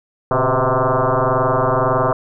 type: tone with frequency modulation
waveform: sine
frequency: 268.9 Hz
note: C4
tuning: 47 cents sharp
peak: -13 dBFS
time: 0.31-2.13 s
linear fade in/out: 2 ms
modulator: 129 Hz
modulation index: 7.9
effects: none